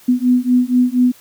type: beating tone pair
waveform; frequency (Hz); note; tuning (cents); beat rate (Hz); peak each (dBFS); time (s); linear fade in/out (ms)
sine; 246.9 / 251.1; B3 / B3; 0 / +29; 4.2; -14; 0.08-1.12; 10
effects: white hiss -46 dBFS RMS until 1.2 s